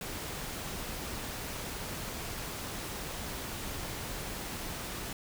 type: noise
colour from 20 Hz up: pink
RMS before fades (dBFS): -39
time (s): 0.01-5.13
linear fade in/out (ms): 2
effects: none